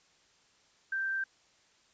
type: tone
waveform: sine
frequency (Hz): 1568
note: G6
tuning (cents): 0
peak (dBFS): -30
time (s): 0.92-1.24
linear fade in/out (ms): 5
effects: white hiss -66 dBFS RMS until 1.93 s + resampled to 16000 Hz